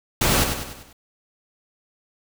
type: noise with echo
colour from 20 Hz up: pink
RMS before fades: -19 dBFS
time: 0.21-0.44 s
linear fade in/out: 5 ms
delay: 98 ms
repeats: 5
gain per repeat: -6 dB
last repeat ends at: 0.93 s
effects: none